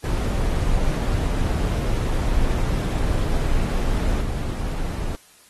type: noise with level steps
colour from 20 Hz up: brown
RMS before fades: -21 / -25 dBFS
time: 0.04-5.15 s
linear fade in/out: 0 ms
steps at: 4.2 s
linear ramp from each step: 20 ms
effects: white hiss -52 dBFS RMS until 5.49 s + AAC 32 kbps